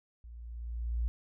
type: tone with level ramp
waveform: sine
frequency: 58.27 Hz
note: A#1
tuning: in tune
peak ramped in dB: -46 to -27 dBFS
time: 0.24-1.08 s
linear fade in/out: 0 ms
effects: none